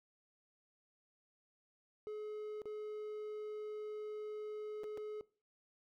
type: tone with dropouts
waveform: triangle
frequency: 425 Hz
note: G#4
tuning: 40 cents sharp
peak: -39 dBFS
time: 2.07-5.21 s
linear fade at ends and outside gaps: 0 ms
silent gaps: 2.618-2.656 / 4.835-4.841 / 4.974-4.978 s
effects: noise-tail reverb RT60 0.4 s tail -21 dB re dry